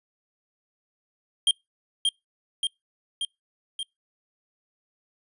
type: tone with echo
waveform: square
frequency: 3198 Hz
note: G7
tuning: 34 cents sharp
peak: -17 dBFS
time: 1.47-1.51 s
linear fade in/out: 2 ms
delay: 580 ms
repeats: 4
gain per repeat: -3 dB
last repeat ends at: 3.83 s
effects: noise-tail reverb RT60 0.2 s tail -26 dB re dry + resampled to 24000 Hz